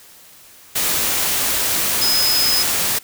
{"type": "tone in noise", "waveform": "sine", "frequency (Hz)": 5080, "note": "D#8", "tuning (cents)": 35, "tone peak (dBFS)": -16, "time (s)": [2.01, 2.63], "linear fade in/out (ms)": 10, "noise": "white", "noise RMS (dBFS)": -19, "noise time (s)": [0.75, 2.99], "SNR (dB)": 0, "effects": ["white hiss -45 dBFS RMS until 3.03 s"]}